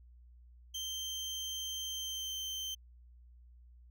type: tone with pitch glide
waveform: 30% pulse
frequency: 3136 to 3114 Hz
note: G7 to G7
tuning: 0 to -12 cents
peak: -35 dBFS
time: 0.74-2.75 s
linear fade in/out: 10 ms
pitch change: -12 cents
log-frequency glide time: 1.91-2.33 s
effects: added 60 Hz sine -55 dBFS peak until 3.9 s